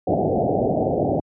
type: low-pass noise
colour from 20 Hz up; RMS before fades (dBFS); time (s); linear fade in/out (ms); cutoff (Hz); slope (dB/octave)
white; -20; 0.07-1.2; 5; 760; 96
effects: high-pass 100 Hz 12 dB/octave